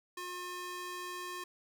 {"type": "tone with high-pass filter", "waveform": "square", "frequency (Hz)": 358.6, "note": "F4", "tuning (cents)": 46, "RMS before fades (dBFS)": -42, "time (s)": [0.17, 1.44], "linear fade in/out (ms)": 5, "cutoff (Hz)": 760, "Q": 0.98, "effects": []}